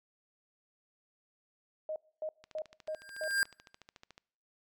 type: tone bursts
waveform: sine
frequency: 623 Hz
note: D#5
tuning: 2 cents sharp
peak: -34 dBFS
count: 5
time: 1.89-3.28 s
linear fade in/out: 2 ms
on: 70 ms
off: 260 ms
type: click train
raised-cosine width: 0.2 ms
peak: -34 dBFS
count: 25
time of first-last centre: 2.44-4.179 s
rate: 13.8 Hz
type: tone with exponential growth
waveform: square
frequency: 1600 Hz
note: G6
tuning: 35 cents sharp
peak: -25 dBFS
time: 2.87-3.43 s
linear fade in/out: 0 ms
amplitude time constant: 120 ms
effects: noise-tail reverb RT60 0.7 s tail -26 dB re dry